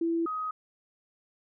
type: tone pair in turn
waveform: sine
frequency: 333.2 / 1258 Hz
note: E4 / D#6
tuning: +19 / +19 cents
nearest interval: octave + major seventh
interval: 2300 cents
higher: second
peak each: -25 / -30 dBFS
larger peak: first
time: 0.01-0.26 / 0.26-0.51 s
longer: neither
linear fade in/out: 5 ms
effects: none

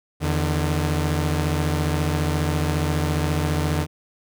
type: tone pair together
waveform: sawtooth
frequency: 82.31 / 150 Hz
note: E2 / D3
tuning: -2 / +37 cents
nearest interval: minor seventh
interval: 1039 cents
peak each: -19 dBFS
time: 0.2-3.87 s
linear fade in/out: 50 ms
effects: none

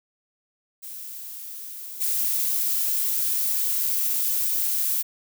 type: noise with level steps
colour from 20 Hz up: violet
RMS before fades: -37 / -24 dBFS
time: 0.82-5.03 s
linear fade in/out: 20 ms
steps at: 2 s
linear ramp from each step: 20 ms
effects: none

